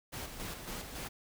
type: noise with tremolo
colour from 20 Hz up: pink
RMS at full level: -41 dBFS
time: 0.12-1.09 s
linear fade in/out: 20 ms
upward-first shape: square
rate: 3.6 Hz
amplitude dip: 45%
effects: none